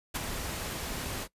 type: noise with ADSR envelope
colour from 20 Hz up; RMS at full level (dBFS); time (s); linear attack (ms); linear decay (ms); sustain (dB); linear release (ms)
pink; -29; 0.14-1.28; 18; 19; -7; 57
effects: noise-tail reverb RT60 0.1 s tail -20 dB re dry + resampled to 32000 Hz